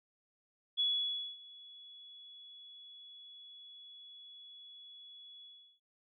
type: tone with ADSR envelope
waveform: sine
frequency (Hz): 3388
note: G#7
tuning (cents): +34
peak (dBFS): -28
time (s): 0.77-5.8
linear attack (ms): 28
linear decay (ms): 570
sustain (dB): -23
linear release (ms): 360
effects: none